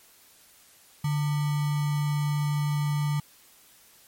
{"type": "tone with sample-and-hold", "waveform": "sine", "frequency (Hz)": 146.83, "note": "D3", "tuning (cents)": 0, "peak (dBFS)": -23, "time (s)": [1.04, 3.2], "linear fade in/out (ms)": 5, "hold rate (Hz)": 1050, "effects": ["white hiss -56 dBFS RMS until 4.07 s", "MP3 64 kbps"]}